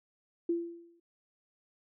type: tone with exponential decay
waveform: sine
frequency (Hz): 340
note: F4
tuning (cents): -46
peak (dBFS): -25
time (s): 0.49-1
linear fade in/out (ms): 5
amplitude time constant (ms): 110
effects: none